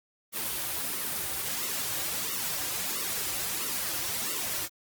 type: noise with flanger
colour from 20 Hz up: white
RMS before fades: -32 dBFS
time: 0.32-4.69 s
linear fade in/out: 50 ms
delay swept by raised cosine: 1.2 to 4.7 ms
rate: 1.5 Hz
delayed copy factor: -0.75
effects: Opus 24 kbps